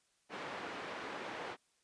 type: band-pass noise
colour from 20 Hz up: pink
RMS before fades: -44 dBFS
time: 0.29-1.57 s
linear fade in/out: 50 ms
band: 340 to 2400 Hz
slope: 12 dB/octave
effects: white hiss -75 dBFS RMS until 1.83 s + resampled to 22050 Hz